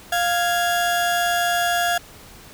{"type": "tone pair together", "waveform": "35% pulse", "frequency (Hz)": [699.2, 1661.2], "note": ["F5", "G#6"], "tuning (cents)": [2, 0], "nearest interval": "octave + minor third", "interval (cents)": 1498, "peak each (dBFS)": [-18, -22], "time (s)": [0.12, 1.98], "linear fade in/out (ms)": 5, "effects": ["pink hiss -44 dBFS RMS until 2.53 s"]}